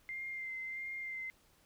sine tone with vibrato, 2093 Hz, C7, in tune, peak -39 dBFS, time 0.09-1.3 s, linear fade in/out 0 ms, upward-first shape sine, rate 1.5 Hz, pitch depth 21 cents each way, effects pink hiss -68 dBFS RMS until 1.65 s

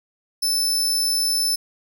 sawtooth tone, 5274 Hz, E8, in tune, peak -16 dBFS, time 0.42-1.56 s, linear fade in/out 10 ms, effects none

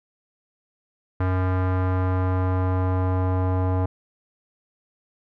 square tone with low-pass filter sweep, 92.5 Hz, F#2, in tune, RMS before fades -22 dBFS, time 1.2-3.86 s, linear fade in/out 5 ms, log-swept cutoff 1400 to 910 Hz, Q 1.7, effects none

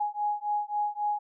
sine beating tone pair, 830.6 / 834.3 Hz, G#5 / G#5, 0 / +8 cents, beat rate 3.7 Hz, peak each -30 dBFS, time 0-1.19 s, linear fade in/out 10 ms, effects none

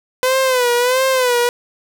sawtooth tone with vibrato, 504 Hz, B4, 35 cents sharp, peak -9 dBFS, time 0.23-1.49 s, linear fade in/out 0 ms, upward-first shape sine, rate 1.5 Hz, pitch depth 85 cents each way, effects none

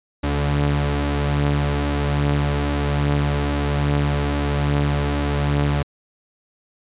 sawtooth tone pair together, 72.4 / 143.59 Hz, D2 / D3, -24 / -39 cents, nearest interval octave, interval 1185 cents, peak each -17 dBFS, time 0.23-5.83 s, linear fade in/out 10 ms, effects resampled to 8000 Hz

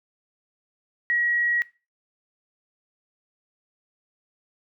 sine tone, 1909 Hz, A#6, 41 cents sharp, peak -20 dBFS, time 1.1-1.62 s, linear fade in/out 0 ms, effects noise-tail reverb RT60 0.3 s tail -20 dB re dry

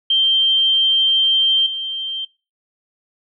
sine tone with level steps, 3147 Hz, G7, 6 cents sharp, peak -12 / -22 dBFS, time 0.1-2.25 s, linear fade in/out 5 ms, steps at 1.66 s, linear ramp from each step 5 ms, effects noise-tail reverb RT60 0.3 s tail -20 dB re dry

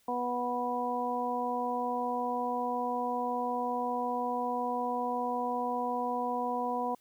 harmonic tone, 245.4 Hz, B3, 11 cents flat, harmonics 1 / 2 / 3 / 4, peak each -37 / -36 / -34 / -34 dBFS, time 0.08-6.95 s, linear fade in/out 5 ms, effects white hiss -68 dBFS RMS until 7 s

